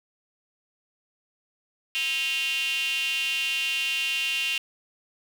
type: tone with high-pass filter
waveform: square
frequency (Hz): 145.8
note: D3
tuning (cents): -12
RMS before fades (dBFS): -27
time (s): 1.95-4.58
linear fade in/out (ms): 0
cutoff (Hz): 2800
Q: 8.9
effects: none